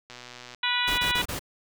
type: click train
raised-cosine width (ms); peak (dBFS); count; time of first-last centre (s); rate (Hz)
0.2; -25; 56; 0.1-0.547; 123
type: harmonic tone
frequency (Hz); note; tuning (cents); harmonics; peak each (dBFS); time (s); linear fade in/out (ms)
489.9; B4; -14; 2 / 3 / 4 / 5 / 6 / 7 / 8; -31 / -31 / -31 / -31 / -31 / -31 / -31; 0.63-1.22; 5
type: noise bursts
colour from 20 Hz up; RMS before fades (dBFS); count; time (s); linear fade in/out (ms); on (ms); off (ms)
pink; -32; 4; 0.87-1.394; 10; 110; 28
effects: none